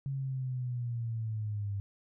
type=linear sweep; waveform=sine; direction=down; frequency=138.1 to 98.7 Hz; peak=-32 dBFS; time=0.06-1.8 s; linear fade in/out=0 ms; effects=none